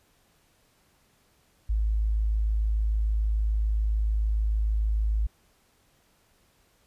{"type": "tone", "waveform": "sine", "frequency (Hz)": 53.4, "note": "G#1", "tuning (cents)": 49, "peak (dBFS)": -22, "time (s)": [1.69, 5.27], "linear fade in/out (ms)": 10, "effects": ["pink hiss -65 dBFS RMS until 6.86 s", "resampled to 32000 Hz"]}